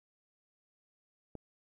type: click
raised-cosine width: 2 ms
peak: -30 dBFS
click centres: 1.353 s
effects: 12-bit